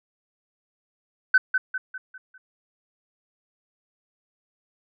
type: tone with echo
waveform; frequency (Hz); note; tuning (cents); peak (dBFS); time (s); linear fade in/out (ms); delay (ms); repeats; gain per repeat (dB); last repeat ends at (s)
sine; 1520; F#6; +46; -11; 1.34-1.38; 5; 200; 5; -7; 2.38
effects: tanh soft clip ceiling -8 dBFS